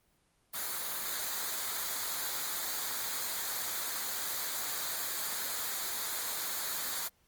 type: noise with comb filter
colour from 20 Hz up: white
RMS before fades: -36 dBFS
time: 0.53-7.09 s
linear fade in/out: 20 ms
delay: 0.36 ms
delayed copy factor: -0.6
effects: pink hiss -71 dBFS RMS until 7.27 s + Opus 24 kbps